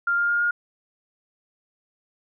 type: tone with pitch steps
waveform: sine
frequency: 1396.9 / 1405.8 / 1414.8 / 1423.8 Hz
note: F6 / F6 / F6 / F6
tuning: 0 / +11 / +22 / +33 cents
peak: -19 dBFS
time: 0.07-0.51 s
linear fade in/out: 5 ms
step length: 110 ms
effects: none